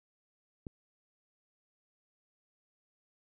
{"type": "click", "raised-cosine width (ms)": 3, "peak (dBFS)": -28, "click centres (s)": 0.668, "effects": []}